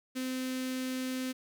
sawtooth tone with notch filter, 257.8 Hz, C4, 26 cents flat, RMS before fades -35 dBFS, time 0.15-1.33 s, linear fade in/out 20 ms, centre 840 Hz, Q 0.6, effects none

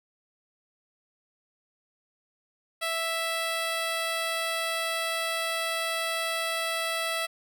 10% pulse tone, 659.3 Hz, E5, in tune, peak -19 dBFS, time 2.81-7.27 s, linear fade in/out 20 ms, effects none

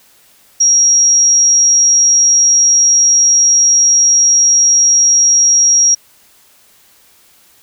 sine tone, 5650 Hz, F8, 19 cents sharp, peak -6 dBFS, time 0.6-5.95 s, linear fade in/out 10 ms, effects white hiss -48 dBFS RMS until 7.62 s

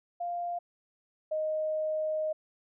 sine tone pair in turn, 698 / 621.8 Hz, F5 / D#5, -1 / -1 cents, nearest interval major second, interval 200 cents, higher first, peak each -31 / -28 dBFS, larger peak second, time 0.2-0.59 / 1.31-2.33 s, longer second, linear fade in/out 10 ms, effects none

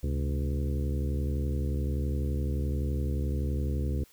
harmonic tone with a mistuned harmonic, 71.7 Hz, D2, 41 cents flat, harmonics 1 / 2 / 3 / 4 / 5 / 6 / 7, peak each -28 / -34 / -38 / -40 / -42 / -44 / -45 dBFS, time 0.03-4.04 s, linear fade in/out 5 ms, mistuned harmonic 2, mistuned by -130 cents, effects white hiss -60 dBFS RMS until 4.12 s

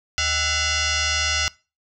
sine tone with frequency modulation, 1480 Hz, F#6, in tune, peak -19 dBFS, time 0.18-1.48 s, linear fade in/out 0 ms, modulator 702 Hz, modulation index 6.7, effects noise-tail reverb RT60 0.3 s tail -22 dB re dry

